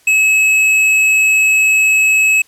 sine tone with tanh clipping, 2578 Hz, E7, 39 cents flat, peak -10 dBFS, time 0.07-2.42 s, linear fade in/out 5 ms, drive 12 dB, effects white hiss -51 dBFS RMS until 2.47 s + low-pass 12000 Hz 12 dB/octave

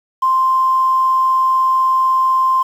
triangle tone, 1046 Hz, C6, 1 cent flat, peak -7 dBFS, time 0.22-2.63 s, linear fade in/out 10 ms, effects tanh soft clip ceiling -9 dBFS + 7-bit

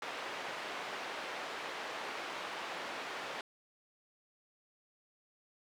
pink band-pass noise, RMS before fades -42 dBFS, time 0.02-3.41 s, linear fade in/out 2 ms, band 540 to 3100 Hz, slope 12 dB/octave, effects none

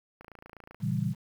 click train, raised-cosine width 0.5 ms, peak -32 dBFS, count 16, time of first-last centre 0.21-0.746 s, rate 28 Hz
sine chord, A# diminished seventh, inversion none, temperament equal, 116.54 / 138.59 / 164.81 / 196 Hz, A#2 / C#3 / E3 / G3, 0 / 0 / 0 / 0 cents, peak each -32 dBFS, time 0.8-1.15 s, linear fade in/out 50 ms
effects 9-bit

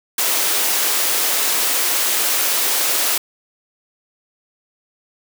white high-pass noise, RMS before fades -18 dBFS, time 0.18-3.18 s, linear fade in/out 5 ms, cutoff 300 Hz, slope 24 dB/octave, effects none

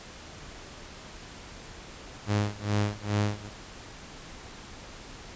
sawtooth tone with tremolo, 103.83 Hz, G#2, in tune, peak -19 dBFS, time 2.26-3.5 s, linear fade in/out 50 ms, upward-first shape sine, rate 2.4 Hz, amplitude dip 95%, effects pink hiss -45 dBFS RMS until 5.35 s + resampled to 16000 Hz

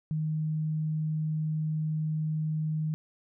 sine tone, 155.56 Hz, D#3, in tune, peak -27 dBFS, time 0.11-2.94 s, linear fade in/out 0 ms, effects none

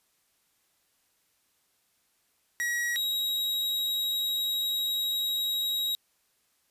45% pulse tone pair in turn, 1911 / 3822 Hz, A#6 / A#7, +43 / +43 cents, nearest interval octave, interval 1200 cents, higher second, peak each -27 dBFS, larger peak neither, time 2.6-2.96 / 2.96-5.95 s, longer second, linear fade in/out 0 ms, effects white hiss -71 dBFS RMS until 6.7 s + resampled to 32000 Hz

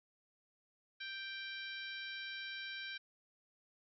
harmonic tone, 784 Hz, G5, in tune, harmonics 2 / 3 / 4 / 5 / 6 / 7, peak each -46 / -49 / -51 / -49 / -57 / -58 dBFS, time 1-2.98 s, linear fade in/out 10 ms, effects none

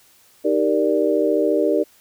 sine chord, Eb major seventh, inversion none, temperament equal, 311.1 / 392 / 466.2 / 587.3 Hz, Eb4 / G4 / Bb4 / D5, 0 / 0 / 0 / 0 cents, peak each -21 dBFS, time 0.44-1.84 s, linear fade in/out 20 ms, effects white hiss -54 dBFS RMS until 2 s

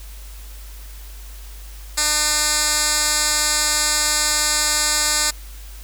10% pulse tone with band-pass filter, 301 Hz, D4, 43 cents sharp, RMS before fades -19 dBFS, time 1.97-5.31 s, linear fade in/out 10 ms, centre 7300 Hz, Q 1.3, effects added 50 Hz sine -34 dBFS peak until 5.83 s + white hiss -44 dBFS RMS until 5.83 s

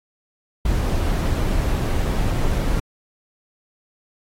brown noise, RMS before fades -20 dBFS, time 0.65-2.8 s, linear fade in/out 5 ms, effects AAC 48 kbps

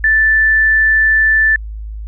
sine tone, 1760 Hz, A6, in tune, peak -8 dBFS, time 0.04-1.56 s, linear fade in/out 2 ms, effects added 53 Hz sine -23 dBFS peak until 2.07 s

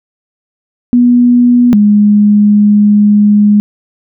sine tone pair in turn, 243.5 / 207.4 Hz, B3 / G#3, -24 / -2 cents, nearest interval minor third, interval 278 cents, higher first, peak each -3 dBFS, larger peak neither, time 0.93-1.73 / 1.73-3.6 s, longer second, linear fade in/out 0 ms, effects none

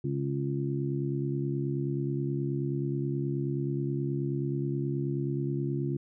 harmonic tone, 69.4 Hz, C#2, 3 cents sharp, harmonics 2 / 3 / 4 / 5, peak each -30 / -39 / -36 / -34 dBFS, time 0.04-5.97 s, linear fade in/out 5 ms, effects none

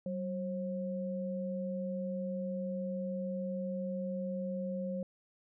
sine tone pair together, 189.7 / 536.6 Hz, F#3 / C5, +43 / +44 cents, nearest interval octave + tritone, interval 1801 cents, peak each -36 / -38 dBFS, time 0.06-5.03 s, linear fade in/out 2 ms, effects none

